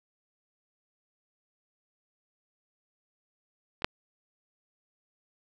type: clicks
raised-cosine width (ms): 0.3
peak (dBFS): -27 / -6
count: 2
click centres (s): 3.821 / 3.845
effects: none